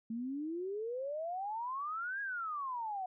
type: exponential two-way sweep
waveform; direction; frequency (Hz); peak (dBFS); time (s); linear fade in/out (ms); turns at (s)
sine; up then down; 220.6 to 1661.2 to 728; -36; 0.1-3.06; 5; 2.21
effects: none